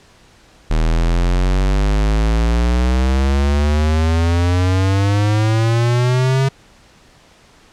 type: exponential sweep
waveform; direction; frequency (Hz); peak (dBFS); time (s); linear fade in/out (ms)
square; up; 38.89 to 136.2; -13; 0.7-6.49; 10
effects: pink hiss -48 dBFS RMS until 7.72 s + low-pass 7000 Hz 12 dB/octave